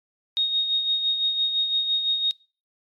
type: tone with tremolo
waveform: sine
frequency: 3729 Hz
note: A#7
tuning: in tune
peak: -18 dBFS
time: 0.37-2.31 s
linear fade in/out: 0 ms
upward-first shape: sine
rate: 5.9 Hz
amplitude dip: 50%
effects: noise-tail reverb RT60 0.4 s tail -26 dB re dry + MP3 64 kbps